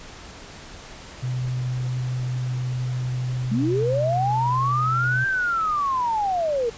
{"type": "tone", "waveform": "sine", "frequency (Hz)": 126.1, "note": "B2", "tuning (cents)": 36, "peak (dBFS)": -23, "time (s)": [1.22, 5.25], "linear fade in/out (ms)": 20}
{"type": "linear two-way sweep", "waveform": "sine", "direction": "up then down", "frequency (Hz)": [197.7, 1588, 445.9], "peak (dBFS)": -20, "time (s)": [3.51, 6.7], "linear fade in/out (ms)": 10, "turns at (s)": 5.26}
{"effects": ["pink hiss -41 dBFS RMS until 6.77 s", "resampled to 16000 Hz"]}